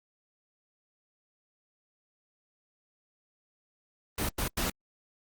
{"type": "noise bursts at uneven times", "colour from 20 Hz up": "pink", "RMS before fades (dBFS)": -30, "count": 3, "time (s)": [[4.18, 4.29], [4.38, 4.48], [4.57, 4.7]], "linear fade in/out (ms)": 5, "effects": ["Opus 32 kbps"]}